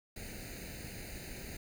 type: noise with comb filter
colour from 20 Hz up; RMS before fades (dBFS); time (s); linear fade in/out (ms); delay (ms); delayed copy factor
pink; -45; 0.16-1.57; 5; 0.45; +0.85
effects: none